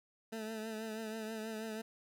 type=tone with vibrato; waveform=20% pulse; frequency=220 Hz; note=A3; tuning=in tune; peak=-35 dBFS; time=0.32-1.82 s; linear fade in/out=10 ms; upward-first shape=triangle; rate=6.2 Hz; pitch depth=47 cents each way; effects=none